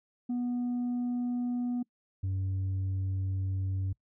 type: tone pair in turn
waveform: sine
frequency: 244.4 / 95.38 Hz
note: B3 / G2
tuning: -18 / -47 cents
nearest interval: octave + major third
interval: 1629 cents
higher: first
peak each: -26 dBFS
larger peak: neither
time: 0.29-1.83 / 2.23-3.93 s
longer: second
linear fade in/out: 10 ms
effects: noise-tail reverb RT60 0.1 s tail -25 dB re dry + tanh soft clip ceiling -28 dBFS